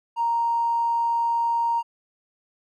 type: tone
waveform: triangle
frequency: 932.3 Hz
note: A#5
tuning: in tune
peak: -16 dBFS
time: 0.16-1.83 s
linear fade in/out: 50 ms
effects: tanh soft clip ceiling -18 dBFS